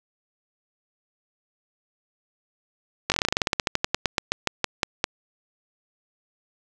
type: slowing click train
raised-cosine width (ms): 0.2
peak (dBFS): -3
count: 25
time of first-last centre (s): 3.1-5.041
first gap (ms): 19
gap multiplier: 1.11
effects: none